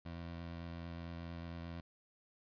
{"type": "tone with vibrato", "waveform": "20% pulse", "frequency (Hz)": 84.7, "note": "E2", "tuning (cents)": 48, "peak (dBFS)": -39, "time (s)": [0.05, 1.81], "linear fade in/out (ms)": 10, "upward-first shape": "triangle", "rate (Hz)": 8.8, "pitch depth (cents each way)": 20, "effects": ["resampled to 11025 Hz", "13-bit"]}